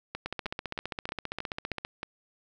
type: two click trains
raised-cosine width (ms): 0.3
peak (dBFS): -17 / -18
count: 25 / 7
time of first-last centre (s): 0.26-1.849 / 0.15-2.031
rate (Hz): 15.1 / 3.19
effects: none